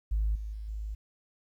sine tone with level steps, 52.9 Hz, G#1, 33 cents sharp, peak -24 / -34 / -36 / -33 dBFS, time 0.11-0.95 s, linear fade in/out 10 ms, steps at 0.35 / 0.53 / 0.68 s, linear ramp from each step 5 ms, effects tanh soft clip ceiling -21 dBFS + 11-bit

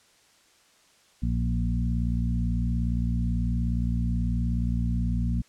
harmonic tone with a mistuned harmonic, 58.8 Hz, A#1, 16 cents sharp, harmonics 1 / 2 / 3 / 4, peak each -26 / -29 / -31 / -32 dBFS, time 1.22-5.42 s, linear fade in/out 10 ms, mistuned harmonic 2, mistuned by -17 cents, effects white hiss -60 dBFS RMS until 5.48 s + low-pass 8000 Hz 12 dB/octave

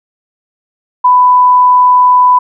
sine tone, 996 Hz, B5, 14 cents sharp, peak -3 dBFS, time 1.04-2.39 s, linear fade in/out 10 ms, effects none

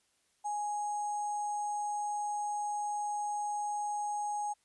sine tone with sample-and-hold, 830.6 Hz, G#5, in tune, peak -32 dBFS, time 0.44-4.54 s, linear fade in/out 20 ms, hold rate 7350 Hz, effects white hiss -73 dBFS RMS until 4.64 s + resampled to 24000 Hz

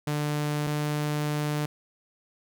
sawtooth tone pair in turn, 148.5 / 149.08 Hz, D3 / D3, +20 / +26 cents, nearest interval unison, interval 6 cents, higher second, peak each -22 dBFS, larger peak neither, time 0.07-0.67 / 0.67-1.66 s, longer second, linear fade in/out 5 ms, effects none

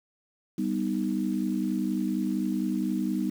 sine chord, G augmented, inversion none, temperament equal, 196 / 246.9 / 311.1 Hz, G3 / B3 / D#4, 0 / 0 / 0 cents, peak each -29 / -30 / -30 dBFS, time 0.58-3.3 s, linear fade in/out 5 ms, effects 8-bit

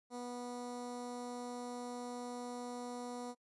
15% pulse tone with notch filter, 244.5 Hz, B3, 17 cents flat, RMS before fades -44 dBFS, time 0.1-3.35 s, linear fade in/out 50 ms, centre 2600 Hz, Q 0.87, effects noise-tail reverb RT60 0.1 s tail -25 dB re dry + resampled to 24000 Hz

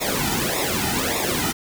pink noise with flanger, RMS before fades -23 dBFS, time 0-1.53 s, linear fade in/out 20 ms, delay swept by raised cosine 0.65 to 1.85 ms, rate 1.7 Hz, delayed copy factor -0.9, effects none

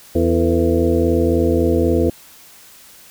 harmonic tone with a mistuned harmonic, 83.8 Hz, E2, 29 cents sharp, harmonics 1 / 2 / 3 / 4 / 5 / 6 / 8, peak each -19 / -28 / -20 / -18 / -21 / -20 / -29 dBFS, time 0.15-2.1 s, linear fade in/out 5 ms, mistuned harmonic 5, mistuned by +100 cents, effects white hiss -44 dBFS RMS until 3.1 s

